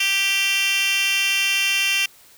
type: tone with high-pass filter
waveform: 10% pulse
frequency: 392 Hz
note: G4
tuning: in tune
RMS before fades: -20 dBFS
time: 0-2.06 s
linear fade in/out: 5 ms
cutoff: 2900 Hz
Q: 4.6
effects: white hiss -50 dBFS RMS until 2.37 s